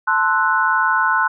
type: chord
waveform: sine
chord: F# half-diminished seventh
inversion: first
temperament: equal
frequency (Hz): 880 / 1046.5 / 1318.5 / 1480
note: A5 / C6 / E6 / F#6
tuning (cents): 0 / 0 / 0 / 0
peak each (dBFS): -21 / -19 / -23 / -17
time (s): 0.07-1.28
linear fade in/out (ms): 10
effects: none